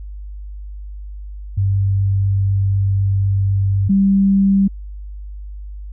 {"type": "tone pair in turn", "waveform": "sine", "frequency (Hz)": [98, 196], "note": ["G2", "G3"], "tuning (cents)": [0, 0], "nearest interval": "octave", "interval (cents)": 1200, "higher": "second", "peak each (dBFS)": [-13, -10], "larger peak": "second", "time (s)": [[1.57, 3.89], [3.89, 4.68]], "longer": "first", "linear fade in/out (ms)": 10, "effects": ["added 50 Hz sine -28 dBFS peak until 5.92 s"]}